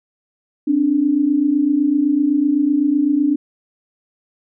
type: tone pair together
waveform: sine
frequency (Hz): 265.8 / 293.7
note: C4 / D4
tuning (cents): +27 / 0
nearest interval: major second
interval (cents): 173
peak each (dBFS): -19 / -14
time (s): 0.67-3.36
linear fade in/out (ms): 10
effects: none